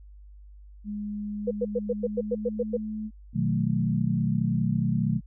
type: tone with pitch glide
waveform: sine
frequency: 207.6 to 214.9 Hz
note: G#3 to A3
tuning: 0 to -41 cents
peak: -30 dBFS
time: 0.84-3.11 s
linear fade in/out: 50 ms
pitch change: +59 cents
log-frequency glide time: 1.93-2.66 s
type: tone bursts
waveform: sine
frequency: 486.1 Hz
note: B4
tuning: 28 cents flat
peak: -22 dBFS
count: 10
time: 1.47-2.771 s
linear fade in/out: 10 ms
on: 41 ms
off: 99 ms
type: chord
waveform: sine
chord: B dominant seventh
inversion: none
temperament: equal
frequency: 123.47 / 155.56 / 185 / 220 Hz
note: B2 / D#3 / F#3 / A3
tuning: 0 / 0 / 0 / 0 cents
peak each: -28 dBFS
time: 3.33-5.21 s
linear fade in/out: 50 ms
effects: added 50 Hz sine -45 dBFS peak until 5.26 s